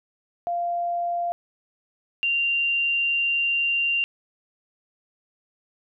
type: tone pair in turn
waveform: sine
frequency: 694 / 2776 Hz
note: F5 / F7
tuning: -11 / -11 cents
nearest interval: 2 octaves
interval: 2400 cents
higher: second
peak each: -23 / -20 dBFS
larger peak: second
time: 0.47-1.32 / 2.23-4.04 s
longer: second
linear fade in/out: 0 ms
effects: none